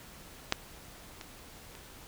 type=clicks; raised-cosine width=0.2 ms; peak=-8 / -24 / -29 dBFS; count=3; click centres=0.524 / 1.212 / 1.752 s; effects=pink hiss -51 dBFS RMS until 2.07 s